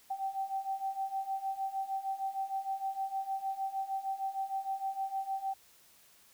sine beating tone pair, 772 / 778.5 Hz, G5 / G5, -27 / -12 cents, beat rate 6.5 Hz, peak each -38 / -35 dBFS, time 0.1-5.54 s, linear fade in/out 10 ms, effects white hiss -62 dBFS RMS until 6.33 s

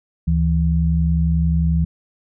sine tone pair together, 73 / 164.16 Hz, D2 / E3, -10 / -7 cents, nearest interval octave + major second, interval 1403 cents, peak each -17 dBFS, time 0.27-1.85 s, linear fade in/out 10 ms, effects none

